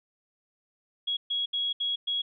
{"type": "tone bursts at uneven times", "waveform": "sine", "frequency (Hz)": 3322, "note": "G#7", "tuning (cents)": 0, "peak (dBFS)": -26, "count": 5, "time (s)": [[1.07, 1.17], [1.3, 1.46], [1.53, 1.73], [1.8, 1.96], [2.07, 2.22]], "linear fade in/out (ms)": 10, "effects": []}